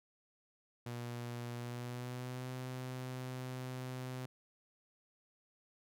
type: tone with pitch glide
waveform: sawtooth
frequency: 120 to 127.87 Hz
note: B2 to C3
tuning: -49 to -39 cents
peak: -37 dBFS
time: 0.86-4.26 s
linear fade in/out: 5 ms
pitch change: +110 cents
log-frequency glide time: 1.56-2.51 s
effects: none